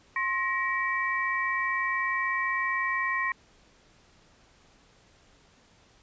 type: tone cluster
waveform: sine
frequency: 1063 / 1889 / 2298 Hz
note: C6 / A#6 / D7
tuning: +27 / +22 / -38 cents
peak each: -30 / -28 / -34 dBFS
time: 0.16-3.32 s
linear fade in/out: 2 ms
effects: pink hiss -60 dBFS RMS until 6.02 s + resampled to 16000 Hz